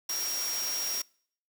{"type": "tone in noise", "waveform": "sine", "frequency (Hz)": 5610, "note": "F8", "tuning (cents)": 7, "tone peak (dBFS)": -31, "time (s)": [0.09, 1.02], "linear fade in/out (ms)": 5, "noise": "white", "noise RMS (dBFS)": -36, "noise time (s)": [0.09, 1.02], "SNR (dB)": 2, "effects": ["noise-tail reverb RT60 0.6 s tail -26 dB re dry", "high-pass 300 Hz 12 dB/octave"]}